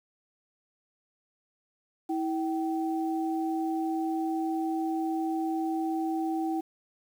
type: tone pair together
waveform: sine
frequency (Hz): 324.1 / 770.8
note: E4 / G5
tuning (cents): -29 / -29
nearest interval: octave + minor third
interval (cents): 1500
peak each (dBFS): -28 / -33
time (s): 2.09-6.61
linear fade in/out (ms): 10
effects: 9-bit